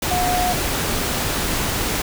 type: tone in noise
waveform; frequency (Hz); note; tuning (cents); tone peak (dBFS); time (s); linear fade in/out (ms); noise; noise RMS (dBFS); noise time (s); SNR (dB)
sine; 722; F#5; -43; -19; 0.11-0.53; 5; pink; -22; 0.02-2.02; 0
effects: none